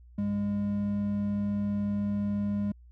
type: tone pair together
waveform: triangle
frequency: 98 / 203.9 Hz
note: G2 / G#3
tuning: 0 / -32 cents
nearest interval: octave + minor second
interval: 1268 cents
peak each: -35 / -25 dBFS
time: 0.18-2.72 s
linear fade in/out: 5 ms
effects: added 60 Hz sine -50 dBFS peak until 2.91 s